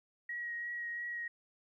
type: tone with vibrato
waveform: sine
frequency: 1899 Hz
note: A#6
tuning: 32 cents sharp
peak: -37 dBFS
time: 0.29-1.28 s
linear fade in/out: 5 ms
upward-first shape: triangle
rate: 2.9 Hz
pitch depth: 18 cents each way
effects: 13-bit